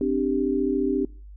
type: chord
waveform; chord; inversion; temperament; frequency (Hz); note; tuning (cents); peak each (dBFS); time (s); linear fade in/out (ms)
sine; C suspended second; none; equal with one note detuned; 261.6 / 296.2 / 392; C4 / D4 / G4; 0 / +15 / 0; -25; 0.01-1.05; 2
effects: noise-tail reverb RT60 0.4 s tail -24 dB re dry + added 50 Hz sine -40 dBFS peak until 1.36 s